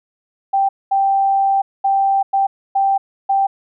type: tone bursts at uneven times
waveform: sine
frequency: 784 Hz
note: G5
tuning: in tune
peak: -12 dBFS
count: 6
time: 0.53-0.69 / 0.91-1.62 / 1.84-2.23 / 2.33-2.47 / 2.75-2.98 / 3.29-3.47 s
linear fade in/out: 10 ms
effects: none